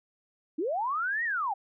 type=linear two-way sweep; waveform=sine; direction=up then down; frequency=277.2 to 1929 to 741 Hz; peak=-27 dBFS; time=0.58-1.54 s; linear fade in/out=10 ms; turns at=1.24 s; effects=none